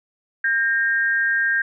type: tone pair together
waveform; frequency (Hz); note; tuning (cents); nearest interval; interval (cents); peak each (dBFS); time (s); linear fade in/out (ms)
sine; 1600 / 1847.9; G6 / A#6; +35 / -16; major second; 249; -18 / -23; 0.44-1.62; 5
effects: none